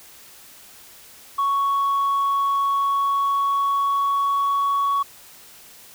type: tone with pitch glide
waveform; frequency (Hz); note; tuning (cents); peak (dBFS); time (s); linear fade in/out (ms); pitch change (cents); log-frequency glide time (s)
sine; 1112 to 1119.1; C#6 to C#6; +5 to +16; -16; 1.38-5.03; 10; +11; 2.68-4.76
effects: tanh soft clip ceiling -16 dBFS + white hiss -46 dBFS RMS until 5.94 s